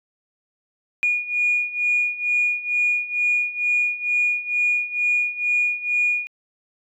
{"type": "beating tone pair", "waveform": "sine", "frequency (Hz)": [2442, 2444.2], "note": ["D#7", "D#7"], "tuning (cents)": [-33, -31], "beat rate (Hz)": 2.2, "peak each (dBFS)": [-23, -20], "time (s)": [1.03, 6.27], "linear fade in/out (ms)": 0, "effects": ["tanh soft clip ceiling -11 dBFS"]}